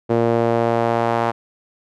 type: tone with band-pass filter sweep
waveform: sawtooth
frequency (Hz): 116.4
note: A#2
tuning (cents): -2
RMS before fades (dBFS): -18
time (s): 0.09-1.32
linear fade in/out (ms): 20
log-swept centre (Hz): 450 to 860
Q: 1.6
effects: none